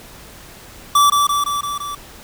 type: tone with echo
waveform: square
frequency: 1159 Hz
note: D6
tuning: 23 cents flat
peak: -10 dBFS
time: 0.95-1.1 s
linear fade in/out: 5 ms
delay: 170 ms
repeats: 5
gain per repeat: -3 dB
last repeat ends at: 1.95 s
effects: pink hiss -40 dBFS RMS until 2.23 s